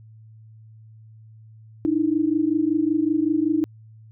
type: tone pair together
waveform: sine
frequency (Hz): 299 / 324.3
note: D4 / E4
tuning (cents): +31 / -28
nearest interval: minor second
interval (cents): 141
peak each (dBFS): -21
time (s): 1.85-3.64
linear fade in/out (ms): 0
effects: added 110 Hz sine -44 dBFS peak until 4.11 s